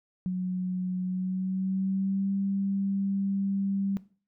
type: tone with pitch glide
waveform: sine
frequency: 183.3 to 196.46 Hz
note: F#3 to G3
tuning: -16 to +4 cents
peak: -26 dBFS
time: 0.26-3.97 s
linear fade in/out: 0 ms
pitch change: +120 cents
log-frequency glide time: 1.03-2.32 s
effects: noise-tail reverb RT60 0.4 s tail -18 dB re dry